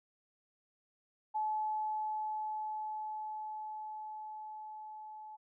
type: tone with level ramp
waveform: sine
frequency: 860 Hz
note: A5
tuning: 40 cents flat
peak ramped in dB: -31 to -46 dBFS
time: 1.34-5.37 s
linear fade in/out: 20 ms
effects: none